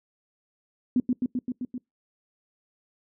sine tone with echo, 250 Hz, B3, 21 cents sharp, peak -18 dBFS, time 0.96-1 s, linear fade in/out 2 ms, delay 130 ms, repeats 6, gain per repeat -2 dB, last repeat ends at 1.78 s, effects noise-tail reverb RT60 0.2 s tail -26 dB re dry

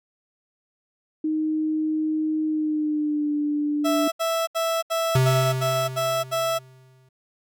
sine tone with pitch glide, 311.1 to 295.2 Hz, D#4 to D4, 0 to +9 cents, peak -21 dBFS, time 1.24-4.08 s, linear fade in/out 5 ms, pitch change -91 cents, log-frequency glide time 2.45-3.32 s
30% pulse tone bursts, 659.3 Hz, E5, in tune, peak -19 dBFS, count 8, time 3.84-6.591 s, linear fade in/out 20 ms, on 280 ms, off 73 ms
square tone with exponential decay, 130 Hz, C3, 11 cents flat, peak -16 dBFS, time 5.15-7.09 s, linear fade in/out 5 ms, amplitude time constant 420 ms
effects none

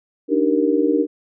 sine chord, Eb major seventh, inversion third, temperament just, 291.7 / 311.1 / 388.9 / 466.7 Hz, D4 / Eb4 / G4 / Bb4, -12 / 0 / -14 / +2 cents, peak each -19 / -20 / -22 / -20 dBFS, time 0.28-1.07 s, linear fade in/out 50 ms, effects none

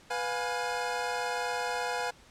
25% pulse chord, F diminished, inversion second, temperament equal with one note detuned, 493.9 / 709.4 / 830.6 Hz, Cb5 / F5 / Ab5, 0 / +27 / 0 cents, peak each -31 dBFS, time 0.1-2.11 s, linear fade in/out 10 ms, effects pink hiss -57 dBFS RMS until 2.3 s + low-pass 8000 Hz 12 dB/octave

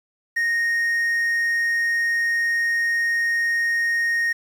triangle tone, 1859 Hz, A#6, 5 cents flat, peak -17 dBFS, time 0.36-4.33 s, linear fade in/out 10 ms, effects 8-bit

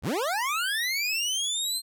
25% pulse linear sweep, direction up, 43.56 to 4200 Hz, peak -22 dBFS, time 0.02-1.82 s, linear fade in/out 50 ms, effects none

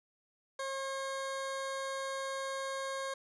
20% pulse tone, 539 Hz, C#5, 49 cents flat, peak -31 dBFS, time 0.59-3.14 s, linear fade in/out 5 ms, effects resampled to 22050 Hz + 11-bit

